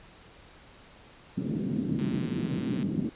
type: band-pass noise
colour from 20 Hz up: pink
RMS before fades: -30 dBFS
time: 1.37-3.1 s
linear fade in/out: 10 ms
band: 160 to 290 Hz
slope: 24 dB/octave
type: click train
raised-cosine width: 0.2 ms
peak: -27 dBFS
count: 110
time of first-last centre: 1.99-2.828 s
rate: 130 Hz
effects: pink hiss -53 dBFS RMS until 3.15 s + resampled to 8000 Hz